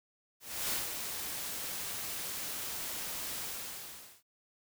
white noise with ADSR envelope, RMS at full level -33 dBFS, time 0.4-4.23 s, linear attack 320 ms, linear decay 150 ms, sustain -6 dB, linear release 810 ms, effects none

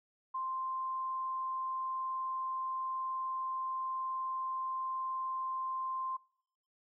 sine tone, 1046.5 Hz, C6, in tune, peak -34 dBFS, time 0.34-6.17 s, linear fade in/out 10 ms, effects noise-tail reverb RT60 0.7 s tail -24 dB re dry

